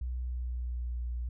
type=tone with pitch glide; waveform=sine; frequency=61.9 to 60.03 Hz; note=B1 to B1; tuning=+5 to -48 cents; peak=-32 dBFS; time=0.01-1.29 s; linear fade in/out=5 ms; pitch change=-53 cents; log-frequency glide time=0.2-1.01 s; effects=none